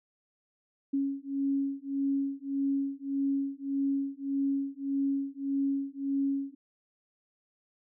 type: beating tone pair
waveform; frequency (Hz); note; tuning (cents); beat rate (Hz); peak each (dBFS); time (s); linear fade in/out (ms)
sine; 275.2 / 276.9; C#4 / C#4; -12 / -2; 1.7; -31; 0.93-6.55; 10
effects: none